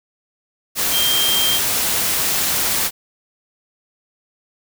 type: tone in noise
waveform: sine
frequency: 3181 Hz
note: G7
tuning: 25 cents sharp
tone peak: -17 dBFS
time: 0.91-1.6 s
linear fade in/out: 50 ms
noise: white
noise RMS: -19 dBFS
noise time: 0.75-2.91 s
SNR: -1 dB
effects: none